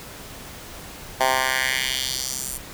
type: tone with high-pass filter sweep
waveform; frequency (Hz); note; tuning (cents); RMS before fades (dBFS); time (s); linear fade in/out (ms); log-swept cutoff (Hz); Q
10% pulse; 130.81; C3; 0; -24; 1.2-2.58; 10; 780 to 9600; 1.8
effects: pink hiss -39 dBFS RMS until 2.73 s